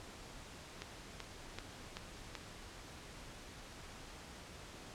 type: click train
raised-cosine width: 0.2 ms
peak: -25 dBFS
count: 5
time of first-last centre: 0.82-2.353 s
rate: 2.61 Hz
effects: pink hiss -52 dBFS RMS until 4.94 s + low-pass 8000 Hz 12 dB/octave